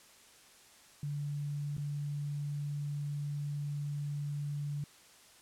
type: tone with dropouts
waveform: sine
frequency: 145.1 Hz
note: D3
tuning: 21 cents flat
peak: -34 dBFS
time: 1.03-4.84 s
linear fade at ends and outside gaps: 2 ms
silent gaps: 1.768-1.78 s
effects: white hiss -59 dBFS RMS until 5.41 s + low-pass 10000 Hz 12 dB/octave